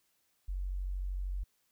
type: tone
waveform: sine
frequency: 46.55 Hz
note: F#1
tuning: 11 cents sharp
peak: -33 dBFS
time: 0.48-1.44 s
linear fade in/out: 10 ms
effects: white hiss -75 dBFS RMS until 1.71 s